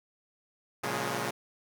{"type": "chord", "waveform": "5% pulse", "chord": "Bb minor seventh", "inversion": "none", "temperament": "equal with one note detuned", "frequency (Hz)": [116.54, 138.59, 179.21, 207.7], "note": ["Bb2", "Db3", "F3", "Ab3"], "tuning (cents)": [0, 0, 45, 0], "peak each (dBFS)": [-25, -25, -25, -26], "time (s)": [0.83, 1.31], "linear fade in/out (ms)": 10, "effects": []}